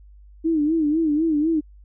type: tone with vibrato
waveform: sine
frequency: 311.1 Hz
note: D#4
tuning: in tune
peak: -17 dBFS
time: 0.44-1.61 s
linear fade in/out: 20 ms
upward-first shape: sine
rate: 4 Hz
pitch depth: 110 cents each way
effects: added 50 Hz sine -44 dBFS peak until 1.84 s